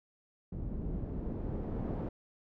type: noise with low-pass filter sweep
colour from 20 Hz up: pink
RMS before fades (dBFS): -37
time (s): 0.52-2.09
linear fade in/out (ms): 5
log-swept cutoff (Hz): 230 to 550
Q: 0.78
effects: none